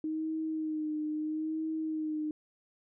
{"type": "tone with vibrato", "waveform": "sine", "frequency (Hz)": 311.1, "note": "D#4", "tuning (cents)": 0, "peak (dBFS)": -31, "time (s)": [0.04, 2.31], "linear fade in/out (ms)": 2, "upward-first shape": "sine", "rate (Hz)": 0.76, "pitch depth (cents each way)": 35, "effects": []}